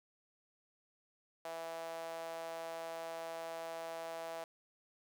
sawtooth tone with high-pass filter, 164.81 Hz, E3, in tune, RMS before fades -44 dBFS, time 1.45-4.44 s, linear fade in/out 2 ms, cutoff 660 Hz, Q 3.8, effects none

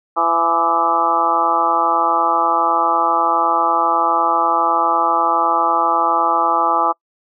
harmonic tone with a mistuned harmonic, 168 Hz, E3, 33 cents sharp, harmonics 2 / 3 / 4 / 5 / 6 / 7 / 8, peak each -27 / -27 / -23 / -18 / -22 / -17 / -23 dBFS, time 0.16-6.93 s, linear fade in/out 20 ms, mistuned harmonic 8, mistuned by -61 cents, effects noise-tail reverb RT60 0.1 s tail -26 dB re dry

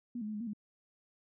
sine tone with pitch steps, 240.8 / 210.9 / 214.8 / 208.5 / 235.9 / 208.5 Hz, B3 / G#3 / A3 / G#3 / A#3 / G#3, -44 / +27 / -41 / +7 / +21 / +7 cents, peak -36 dBFS, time 0.15-0.534 s, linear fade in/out 5 ms, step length 64 ms, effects none

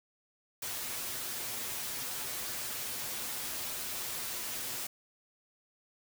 white noise with comb filter, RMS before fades -38 dBFS, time 0.62-4.87 s, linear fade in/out 5 ms, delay 8.1 ms, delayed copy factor +0.55, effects none

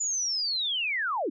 sine linear sweep, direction down, 7040 to 237.8 Hz, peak -26 dBFS, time 0-1.3 s, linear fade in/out 10 ms, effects none

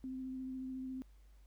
sine tone with vibrato, 260 Hz, C4, 11 cents flat, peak -40 dBFS, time 0.04-1.02 s, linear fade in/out 0 ms, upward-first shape triangle, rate 14 Hz, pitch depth 17 cents each way, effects added 50 Hz sine -58 dBFS peak until 1.46 s + pink hiss -75 dBFS RMS until 1.46 s

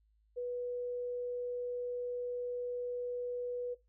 sine tone, 490 Hz, B4, 14 cents flat, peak -35 dBFS, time 0.36-3.75 s, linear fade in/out 20 ms, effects noise-tail reverb RT60 0.2 s tail -17 dB re dry + added 53 Hz sine -68 dBFS peak until 3.88 s

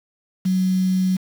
sine tone with quantisation, 186.3 Hz, F#3, 12 cents sharp, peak -16 dBFS, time 0.45-1.17 s, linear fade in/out 10 ms, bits 6, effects none

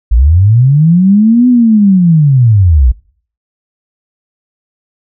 sine linear two-way sweep, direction up then down, 50.4 to 252.1 to 54.3 Hz, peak -3 dBFS, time 0.11-2.92 s, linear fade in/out 10 ms, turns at 1.48 s, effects noise-tail reverb RT60 0.5 s tail -23 dB re dry

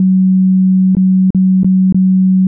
sine tone with dropouts, 187.4 Hz, F#3, 22 cents sharp, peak -6 dBFS, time 0-2.47 s, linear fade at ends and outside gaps 2 ms, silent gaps 0.951-0.968 / 1.305-1.347 / 1.633-1.645 / 1.925-1.945 s, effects none

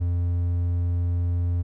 triangle tone, 87.2 Hz, F2, 2 cents flat, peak -19 dBFS, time 0-1.63 s, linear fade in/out 20 ms, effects none

